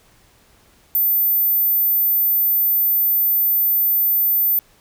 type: tone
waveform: sine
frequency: 14080 Hz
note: A9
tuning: in tune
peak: -14 dBFS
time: 0.95-4.59 s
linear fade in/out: 0 ms
effects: pink hiss -54 dBFS RMS until 4.8 s